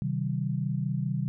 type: chord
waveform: sine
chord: C minor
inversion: none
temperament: equal with one note detuned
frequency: 130.81 / 155.56 / 191.08 Hz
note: C3 / Eb3 / G3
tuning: 0 / 0 / -44 cents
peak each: -30 / -31 / -32 dBFS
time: 0.02-1.28 s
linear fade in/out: 0 ms
effects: none